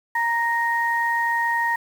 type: tone pair together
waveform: sine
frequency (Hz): 933.5 / 1864.7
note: A#5 / A#6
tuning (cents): +2 / 0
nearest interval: octave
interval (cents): 1198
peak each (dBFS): -22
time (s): 0.15-1.76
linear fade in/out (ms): 5
effects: 7-bit